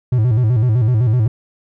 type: tone with vibrato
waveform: triangle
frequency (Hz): 116.54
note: A#2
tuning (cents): 0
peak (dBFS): -9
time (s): 0.12-1.28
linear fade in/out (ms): 5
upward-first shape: square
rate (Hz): 7.9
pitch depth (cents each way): 130
effects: none